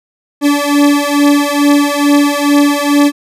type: beating tone pair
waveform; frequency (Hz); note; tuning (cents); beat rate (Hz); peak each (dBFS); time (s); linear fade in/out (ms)
40% pulse; 287.3 / 289.6; D4 / D4; -38 / -24; 2.3; -10; 0.41-3.12; 50
effects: resampled to 32000 Hz